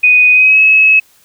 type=tone with pitch glide; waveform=sine; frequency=2489 to 2575 Hz; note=D#7 to E7; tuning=0 to -41 cents; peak=-4 dBFS; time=0.03-1 s; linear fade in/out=10 ms; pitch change=+59 cents; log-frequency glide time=0.32-0.6 s; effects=white hiss -49 dBFS RMS until 1.24 s